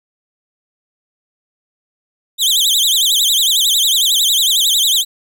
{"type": "tone with vibrato", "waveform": "sawtooth", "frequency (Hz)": 3498, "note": "A7", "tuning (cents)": -11, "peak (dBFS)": -8, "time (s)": [2.38, 5.05], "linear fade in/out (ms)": 50, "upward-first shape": "sine", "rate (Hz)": 11, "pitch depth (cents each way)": 220, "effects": []}